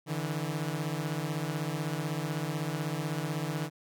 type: beating tone pair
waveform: sawtooth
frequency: 146.4 / 162.4 Hz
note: D3 / E3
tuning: -5 / -26 cents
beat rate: 16 Hz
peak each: -30 dBFS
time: 0.06-3.7 s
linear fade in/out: 50 ms
effects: none